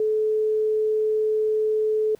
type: tone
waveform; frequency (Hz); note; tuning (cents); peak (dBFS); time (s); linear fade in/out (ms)
sine; 431.9; A4; -32; -19; 0-2.15; 2
effects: pink hiss -59 dBFS RMS until 2.19 s